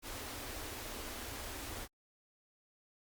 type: band-stop noise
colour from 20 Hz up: pink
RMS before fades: -44 dBFS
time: 0.02-1.88 s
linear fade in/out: 50 ms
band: 120 to 220 Hz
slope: 96 dB/octave
effects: Opus 48 kbps